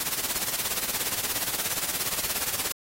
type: noise with tremolo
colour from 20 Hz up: white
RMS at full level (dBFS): -26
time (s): 0-2.72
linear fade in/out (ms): 2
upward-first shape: sine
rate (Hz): 17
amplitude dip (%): 70
effects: AAC 48 kbps